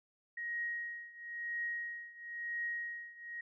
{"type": "tone with tremolo", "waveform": "sine", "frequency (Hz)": 1885, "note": "A#6", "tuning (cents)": 19, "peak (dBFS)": -34, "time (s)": [0.37, 3.41], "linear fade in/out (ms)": 5, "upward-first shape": "triangle", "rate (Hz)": 0.99, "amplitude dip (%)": 90, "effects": []}